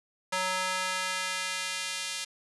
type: tone with high-pass filter sweep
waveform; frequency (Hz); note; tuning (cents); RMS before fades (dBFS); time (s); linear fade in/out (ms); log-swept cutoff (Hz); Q
square; 185.7; F#3; +7; -32; 0.32-2.25; 10; 880 to 3100; 0.87
effects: resampled to 24000 Hz + 8-bit